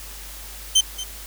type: tone with echo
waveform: 25% pulse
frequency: 3099 Hz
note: G7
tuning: 21 cents flat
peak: -9 dBFS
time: 0.75-0.81 s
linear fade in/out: 10 ms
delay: 230 ms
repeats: 1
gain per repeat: -15 dB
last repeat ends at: 1.04 s
effects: added 50 Hz sine -39 dBFS peak until 1.26 s + white hiss -39 dBFS RMS until 1.26 s